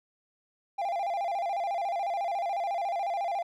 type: tone with vibrato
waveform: triangle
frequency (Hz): 740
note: F#5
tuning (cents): 0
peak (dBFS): -26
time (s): 0.78-3.43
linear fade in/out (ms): 10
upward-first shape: square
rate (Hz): 14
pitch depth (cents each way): 130
effects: none